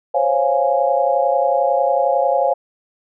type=chord; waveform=sine; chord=Db major seventh; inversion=third; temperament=equal; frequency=523.3 / 554.4 / 698.5 / 830.6 Hz; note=C5 / Db5 / F5 / Ab5; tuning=0 / 0 / 0 / 0 cents; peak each=-20 / -18 / -19 / -20 dBFS; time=0.14-2.54 s; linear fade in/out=10 ms; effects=none